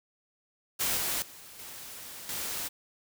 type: noise with level steps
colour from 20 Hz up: white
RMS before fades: -29 / -31 / -49 / -44 / -35 dBFS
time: 0.79-2.69 s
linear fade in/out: 20 ms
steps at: 0.97 / 1.22 / 1.59 / 2.29 s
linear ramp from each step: 2 ms
effects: none